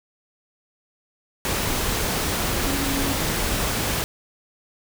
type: tone in noise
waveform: sine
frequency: 276 Hz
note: C#4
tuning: 7 cents flat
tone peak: -26 dBFS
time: 2.66-3.13 s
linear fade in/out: 0 ms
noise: pink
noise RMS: -24 dBFS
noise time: 1.45-4.04 s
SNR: -5 dB
effects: none